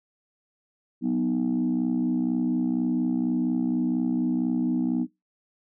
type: chord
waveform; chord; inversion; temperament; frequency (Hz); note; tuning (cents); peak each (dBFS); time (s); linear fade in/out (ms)
sine; B major; second; equal; 185 / 246.9 / 311.1; F#3 / B3 / D#4; 0 / 0 / 0; -28 / -23 / -27; 1.01-5.07; 50
effects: noise-tail reverb RT60 0.2 s tail -22 dB re dry + tanh soft clip ceiling -17 dBFS